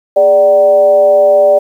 sine tone with frequency modulation, 587.3 Hz, D5, in tune, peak -4 dBFS, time 0.16-1.59 s, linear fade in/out 10 ms, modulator 175 Hz, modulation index 0.49, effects 7-bit

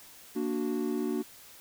triangle chord, Bb augmented, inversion none, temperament equal, 233.1 / 293.7 / 370 Hz, Bb3 / D4 / F#4, 0 / 0 / 0 cents, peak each -31 dBFS, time 0.35-1.23 s, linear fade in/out 20 ms, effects white hiss -52 dBFS RMS until 1.6 s

